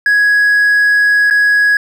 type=tone with dropouts; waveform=triangle; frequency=1667 Hz; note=G#6; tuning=6 cents sharp; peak=-5 dBFS; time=0.06-1.77 s; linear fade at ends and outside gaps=2 ms; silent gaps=1.301-1.308 s; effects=tanh soft clip ceiling -1 dBFS